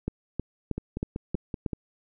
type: two click trains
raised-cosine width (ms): 3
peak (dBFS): -15 / -18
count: 6 / 6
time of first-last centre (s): 0.08-1.662 / 0.78-1.732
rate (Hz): 3.16 / 5.25
effects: none